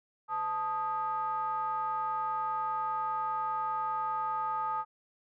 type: ring-modulated tone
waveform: triangle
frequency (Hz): 185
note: F#3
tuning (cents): 0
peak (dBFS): -25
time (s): 0.28-4.85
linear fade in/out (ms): 50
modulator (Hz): 1060
effects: none